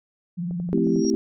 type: tone with vibrato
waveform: sine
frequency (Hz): 174.61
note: F3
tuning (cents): 0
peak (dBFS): -25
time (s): 0.37-1.02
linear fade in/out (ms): 20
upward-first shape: sine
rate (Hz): 19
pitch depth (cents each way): 85
type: click train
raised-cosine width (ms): 2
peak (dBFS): -26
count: 8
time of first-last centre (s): 0.51-1.141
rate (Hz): 11.1
type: chord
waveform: sine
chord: A minor seventh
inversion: none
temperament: equal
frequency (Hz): 220 / 261.6 / 329.6 / 392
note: A3 / C4 / E4 / G4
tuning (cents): 0 / 0 / 0 / 0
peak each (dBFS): -24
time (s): 0.73-1.15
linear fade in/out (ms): 0
type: tone with exponential growth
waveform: sine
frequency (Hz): 5620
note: F8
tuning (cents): +10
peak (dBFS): -26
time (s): 0.84-1.1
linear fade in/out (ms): 0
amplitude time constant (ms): 56
effects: none